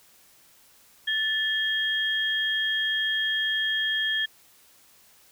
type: tone pair together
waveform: sine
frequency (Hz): 1753 / 3249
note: A6 / G#7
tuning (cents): -7 / -39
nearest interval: major seventh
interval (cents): 1068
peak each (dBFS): -26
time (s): 1.07-4.26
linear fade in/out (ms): 10
effects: white hiss -57 dBFS RMS until 5.31 s